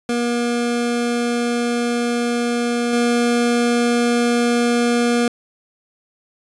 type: tone with level steps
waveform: 25% pulse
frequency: 238.7 Hz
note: A#3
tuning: 41 cents sharp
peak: -14 / -11 dBFS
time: 0.09-5.28 s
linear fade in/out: 2 ms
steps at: 2.93 s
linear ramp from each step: 2 ms
effects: resampled to 24000 Hz